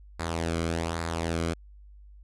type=tone with flanger; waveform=sawtooth; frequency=83 Hz; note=E2; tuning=12 cents sharp; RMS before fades=-30 dBFS; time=0.19-1.54 s; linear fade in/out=10 ms; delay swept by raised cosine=0.33 to 1.13 ms; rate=1.2 Hz; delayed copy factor=-0.6; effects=added 50 Hz sine -47 dBFS peak until 2.23 s + resampled to 24000 Hz